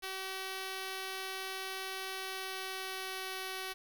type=tone with pitch glide; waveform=5% pulse; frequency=380.9 to 378.3 Hz; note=G4 to F#4; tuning=-50 to +38 cents; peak=-27 dBFS; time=0.02-3.74 s; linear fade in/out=20 ms; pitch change=-12 cents; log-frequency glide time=2.15-3.41 s; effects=9-bit